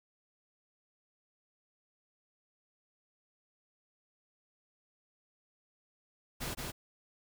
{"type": "noise with echo", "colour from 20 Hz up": "pink", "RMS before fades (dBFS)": -38, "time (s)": [6.4, 6.55], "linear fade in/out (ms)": 20, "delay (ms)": 170, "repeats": 1, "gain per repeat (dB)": -2, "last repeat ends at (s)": 6.72, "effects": []}